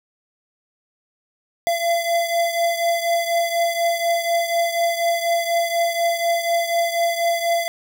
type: beating tone pair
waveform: square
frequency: 679 / 683.1 Hz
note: F5 / F5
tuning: -49 / -38 cents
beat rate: 4.1 Hz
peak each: -20 / -25 dBFS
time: 1.67-7.68 s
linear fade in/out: 0 ms
effects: none